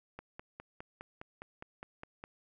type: click train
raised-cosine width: 0.5 ms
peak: -29 dBFS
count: 11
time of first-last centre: 0.19-2.239 s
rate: 4.88 Hz
effects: none